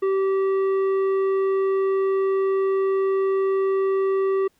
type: tone with tanh clipping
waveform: sine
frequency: 386.6 Hz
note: G4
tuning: 24 cents flat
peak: -20 dBFS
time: 0.02-4.48 s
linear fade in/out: 10 ms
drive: 9 dB
effects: pink hiss -65 dBFS RMS until 4.59 s